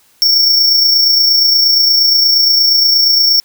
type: tone with amplitude modulation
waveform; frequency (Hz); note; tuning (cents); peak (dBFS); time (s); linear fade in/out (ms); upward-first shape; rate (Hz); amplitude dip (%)
square; 5470; F8; -37; -6; 0.22-3.4; 0; sine; 28.5; 35
effects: white hiss -51 dBFS RMS until 3.44 s